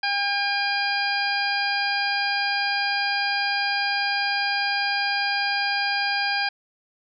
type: harmonic tone with a mistuned harmonic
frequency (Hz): 805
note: G5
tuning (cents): +46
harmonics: 1 / 2 / 3 / 4 / 5 / 6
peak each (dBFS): -27 / -26 / -29 / -34 / -35 / -28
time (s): 0.03-6.49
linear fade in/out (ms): 5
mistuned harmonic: 5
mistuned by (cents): +25
effects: none